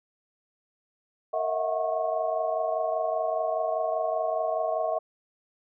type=tone cluster; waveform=sine; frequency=460.8 / 639 / 664 / 730 / 1094 Hz; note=A#4 / D#5 / E5 / F#5 / C#6; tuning=-20 / +46 / +12 / -24 / -23 cents; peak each=-36 / -27 / -35 / -31 / -36 dBFS; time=1.33-4.99 s; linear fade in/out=10 ms; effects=none